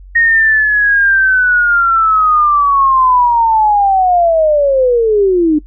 sine linear sweep, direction down, 1864.7 to 293.7 Hz, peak -7 dBFS, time 0.15-5.59 s, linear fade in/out 10 ms, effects noise-tail reverb RT60 0.1 s tail -20 dB re dry + added 46 Hz sine -32 dBFS peak until 5.66 s

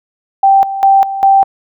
sine tone with tremolo, 782 Hz, G5, 4 cents flat, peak -4 dBFS, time 0.43-1.44 s, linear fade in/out 5 ms, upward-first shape square, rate 2.5 Hz, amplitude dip 75%, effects none

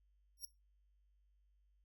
10% pulse tone with exponential growth, 5588 Hz, F8, in tune, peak -34 dBFS, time 0.37-0.45 s, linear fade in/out 2 ms, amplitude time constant 16 ms, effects noise-tail reverb RT60 0.2 s tail -18 dB re dry + added 50 Hz sine -70 dBFS peak until 1.84 s

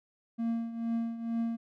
triangle tone with tremolo, 230.3 Hz, A#3, 21 cents flat, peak -25 dBFS, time 0.38-1.57 s, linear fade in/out 20 ms, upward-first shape triangle, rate 2.2 Hz, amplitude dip 75%, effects none

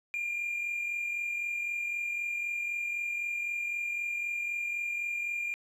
triangle tone with amplitude modulation, 2400 Hz, D7, 37 cents sharp, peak -26 dBFS, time 0.14-5.54 s, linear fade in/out 0 ms, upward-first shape sine, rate 43.9 Hz, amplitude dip 50%, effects tanh soft clip ceiling -26 dBFS

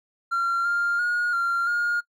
triangle tone with pitch steps, 1375 / 1399 / 1438 / 1383 / 1423 Hz, F6 / F6 / F#6 / F6 / F6, -27 / +3 / -50 / -17 / +32 cents, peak -18 dBFS, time 0.31-2.01 s, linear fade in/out 20 ms, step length 340 ms, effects noise-tail reverb RT60 0.1 s tail -24 dB re dry + tanh soft clip ceiling -17 dBFS

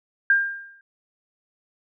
sine tone with exponential decay, 1600 Hz, G6, 35 cents sharp, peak -12 dBFS, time 0.3-0.81 s, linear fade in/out 2 ms, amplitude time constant 110 ms, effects none

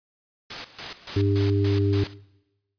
white noise with tremolo, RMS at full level -32 dBFS, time 0.5-2.14 s, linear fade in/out 5 ms, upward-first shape square, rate 3.5 Hz, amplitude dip 80%
harmonic tone, 99.9 Hz, G2, 33 cents sharp, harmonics 1 / 3 / 4, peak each -20 / -25 / -26 dBFS, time 1.16-2.04 s, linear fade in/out 5 ms
effects noise-tail reverb RT60 1.0 s tail -22 dB re dry + resampled to 11025 Hz

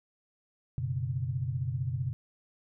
sine chord, F# suspended fourth, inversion none, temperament just, 92.5 / 123.33 / 138.75 Hz, F#2 / B2 / C#3, 0 / -2 / +2 cents, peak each -37 / -32 / -34 dBFS, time 0.78-2.13 s, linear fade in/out 0 ms, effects none

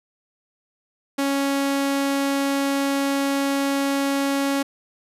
sawtooth tone, 277.2 Hz, C#4, in tune, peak -16 dBFS, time 1.18-4.63 s, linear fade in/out 10 ms, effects resampled to 32000 Hz

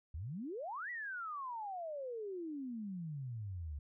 sine exponential two-way sweep, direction up then down, 69.3 to 1982 to 69.3 Hz, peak -40 dBFS, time 0.14-3.79 s, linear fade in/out 5 ms, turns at 0.9 s, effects none

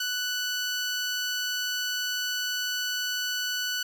15% pulse tone, 1486 Hz, F#6, 7 cents sharp, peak -21 dBFS, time 0-3.83 s, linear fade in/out 5 ms, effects none

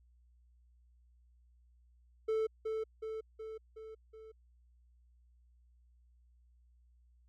triangle tone with echo, 440 Hz, A4, in tune, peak -28 dBFS, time 2.28-2.47 s, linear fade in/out 10 ms, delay 370 ms, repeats 5, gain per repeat -4 dB, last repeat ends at 4.32 s, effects added 60 Hz sine -63 dBFS peak until 7.28 s

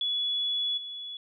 sine tone with level steps, 3402 Hz, G#7, 41 cents sharp, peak -26 / -36 dBFS, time 0.01-1.17 s, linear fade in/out 2 ms, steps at 0.77 s, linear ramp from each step 10 ms, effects none

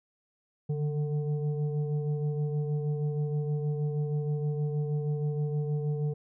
sine tone with frequency modulation, 146.83 Hz, D3, in tune, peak -27 dBFS, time 0.69-6.14 s, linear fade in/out 10 ms, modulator 300 Hz, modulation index 0.7, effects none

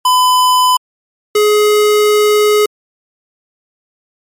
square tone pair in turn, 1006 / 420.3 Hz, B5 / G#4, +32 / +21 cents, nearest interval octave + minor third, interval 1511 cents, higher first, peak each -8 dBFS, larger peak neither, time 0.05-0.77 / 1.35-2.66 s, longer second, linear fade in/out 5 ms, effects MP3 64 kbps

